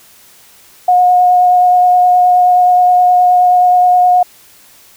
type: tone with vibrato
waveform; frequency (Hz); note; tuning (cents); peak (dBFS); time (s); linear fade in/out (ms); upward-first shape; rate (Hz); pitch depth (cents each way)
sine; 722; F#5; -43; -5; 0.88-4.23; 5; triangle; 9.5; 12
effects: white hiss -43 dBFS RMS until 4.96 s